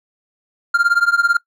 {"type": "tone with tremolo", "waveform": "triangle", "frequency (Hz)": 1396.9, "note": "F6", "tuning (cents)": 0, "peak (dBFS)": -6, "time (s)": [0.74, 1.37], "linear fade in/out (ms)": 5, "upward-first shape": "triangle", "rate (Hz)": 18, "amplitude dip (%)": 100, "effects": ["noise-tail reverb RT60 0.1 s tail -23 dB re dry"]}